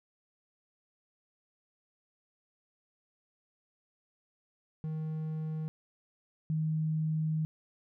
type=tone pair in turn; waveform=triangle / sine; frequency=156.9 / 156.9 Hz; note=D#3 / D#3; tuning=+15 / +15 cents; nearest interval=unison; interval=0 cents; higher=neither; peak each=-31 / -28 dBFS; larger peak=second; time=4.84-5.68 / 6.5-7.45 s; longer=second; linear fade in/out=0 ms; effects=none